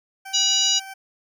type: tone with tremolo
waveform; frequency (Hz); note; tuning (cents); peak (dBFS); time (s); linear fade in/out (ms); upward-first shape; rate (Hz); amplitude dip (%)
20% pulse; 774; G5; -22; -29; 0.25-0.94; 10; triangle; 7.9; 30
type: harmonic tone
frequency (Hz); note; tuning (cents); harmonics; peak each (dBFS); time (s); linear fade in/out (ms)
969; B5; -33; 3 / 4 / 5 / 6 / 7; -22 / -23 / -24 / -25 / -25; 0.33-0.8; 20
effects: none